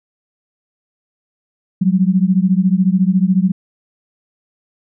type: beating tone pair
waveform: sine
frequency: 181.1 / 195.1 Hz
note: F#3 / G3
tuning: -37 / -8 cents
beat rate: 14 Hz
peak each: -13 / -14 dBFS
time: 1.81-3.52 s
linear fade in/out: 10 ms
effects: none